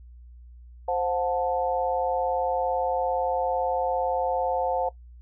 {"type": "chord", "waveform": "sine", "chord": "F# diminished", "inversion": "second", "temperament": "equal with one note detuned", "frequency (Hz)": [523.3, 722.3, 880], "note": ["C5", "F#5", "A5"], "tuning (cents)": [0, -42, 0], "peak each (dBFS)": [-27, -27, -29], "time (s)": [0.88, 4.89], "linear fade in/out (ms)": 5, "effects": ["noise-tail reverb RT60 0.1 s tail -18 dB re dry", "added 60 Hz sine -44 dBFS peak until 5.21 s"]}